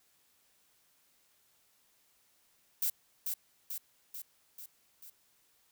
violet noise with echo, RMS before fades -31 dBFS, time 2.82-2.9 s, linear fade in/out 5 ms, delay 440 ms, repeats 5, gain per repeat -4 dB, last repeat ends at 5.1 s, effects white hiss -70 dBFS RMS until 5.71 s

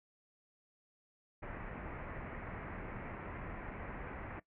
pink low-pass noise, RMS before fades -45 dBFS, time 1.42-4.4 s, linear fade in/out 10 ms, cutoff 2300 Hz, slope 48 dB/octave, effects noise-tail reverb RT60 0.1 s tail -18 dB re dry

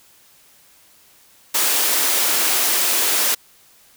white high-pass noise, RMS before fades -18 dBFS, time 1.54-3.35 s, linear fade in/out 10 ms, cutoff 270 Hz, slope 24 dB/octave, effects white hiss -52 dBFS RMS until 3.96 s

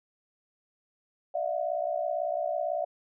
sine tone cluster, 594 / 660 / 718 Hz, D5 / E5 / F5, +20 / +2 / +48 cents, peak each -32 / -31 / -33 dBFS, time 1.34-2.85 s, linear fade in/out 10 ms, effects none

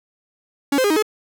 45% pulse tone with pitch steps, 281.1 / 519 / 408 / 313.7 / 427.7 Hz, C#4 / C5 / G#4 / D#4 / A4, +24 / -14 / -31 / +14 / -49 cents, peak -15 dBFS, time 0.72-1.025 s, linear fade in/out 5 ms, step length 61 ms, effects none

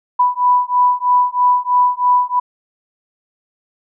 sine beating tone pair, 987.8 / 990.9 Hz, B5 / B5, 0 / +5 cents, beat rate 3.1 Hz, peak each -14 dBFS, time 0.19-2.4 s, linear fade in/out 10 ms, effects none

